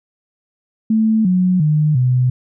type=tone with pitch steps; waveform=sine; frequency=220 / 182.87 / 152.01 / 126.36 Hz; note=A3 / F#3 / D#3 / B2; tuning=0 / -20 / -40 / +40 cents; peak=-11 dBFS; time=0.9-2.3 s; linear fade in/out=5 ms; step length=350 ms; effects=none